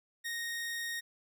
sawtooth tone, 1862 Hz, A#6, 2 cents flat, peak -32 dBFS, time 0.24-1.01 s, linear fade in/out 20 ms, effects none

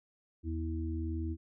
harmonic tone, 81.3 Hz, E2, 23 cents flat, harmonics 1 / 3 / 4, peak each -34 / -43 / -39 dBFS, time 0.43-1.37 s, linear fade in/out 50 ms, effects none

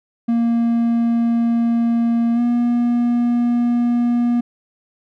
triangle tone with pitch glide, 233.1 to 239.5 Hz, A#3 to A#3, 0 to +47 cents, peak -12 dBFS, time 0.28-4.41 s, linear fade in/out 10 ms, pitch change +47 cents, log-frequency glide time 2.34-2.4 s, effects none

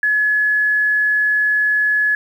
sine tone, 1700 Hz, G#6, 40 cents sharp, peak -13 dBFS, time 0.03-2.15 s, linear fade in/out 2 ms, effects 8-bit

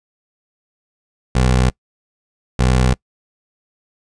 20% pulse tone pair in turn, 63.1 / 63.1 Hz, B1 / B1, +38 / +38 cents, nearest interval unison, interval 0 cents, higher neither, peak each -7 dBFS, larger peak neither, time 1.35-1.7 / 2.59-2.94 s, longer neither, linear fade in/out 5 ms, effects noise-tail reverb RT60 0.1 s tail -24 dB re dry + resampled to 22050 Hz

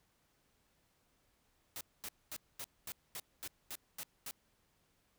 white noise bursts, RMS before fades -44 dBFS, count 10, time 1.76-4.31 s, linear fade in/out 0 ms, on 48 ms, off 230 ms, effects pink hiss -75 dBFS RMS until 5.18 s

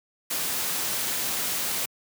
white noise, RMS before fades -28 dBFS, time 0.3-1.86 s, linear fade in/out 10 ms, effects high-pass 100 Hz 12 dB/octave

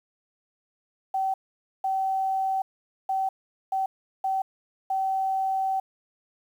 sine tone bursts at uneven times, 768 Hz, G5, 36 cents flat, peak -23 dBFS, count 6, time 1.14-1.34 / 1.84-2.62 / 3.09-3.29 / 3.72-3.86 / 4.24-4.42 / 4.9-5.8 s, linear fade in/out 5 ms, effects 9-bit

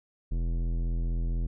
sine tone with tanh clipping, 42.11 Hz, E1, 38 cents sharp, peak -28 dBFS, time 0.31-1.47 s, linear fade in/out 10 ms, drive 15 dB, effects none

